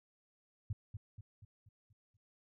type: tone with echo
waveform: sine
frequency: 103.83 Hz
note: G#2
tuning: in tune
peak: -34 dBFS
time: 0.7-0.73 s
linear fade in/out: 5 ms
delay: 240 ms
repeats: 6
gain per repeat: -6 dB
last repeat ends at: 2.17 s
effects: none